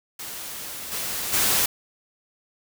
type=noise with level steps; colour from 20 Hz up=white; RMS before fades=-35 / -29 / -21 dBFS; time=0.19-1.66 s; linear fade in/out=5 ms; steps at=0.91 / 1.32 s; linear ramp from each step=20 ms; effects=none